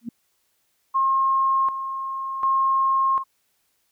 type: tone with exponential growth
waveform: sine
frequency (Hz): 233.1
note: A#3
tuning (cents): 0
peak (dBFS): -24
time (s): 0.01-0.09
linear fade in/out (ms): 5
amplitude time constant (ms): 16
type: tone with tremolo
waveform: sine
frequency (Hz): 1072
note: C6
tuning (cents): +42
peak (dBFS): -17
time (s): 0.94-3.24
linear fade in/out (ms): 20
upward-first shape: square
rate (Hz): 0.67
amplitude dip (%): 65
effects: white hiss -69 dBFS RMS until 3.91 s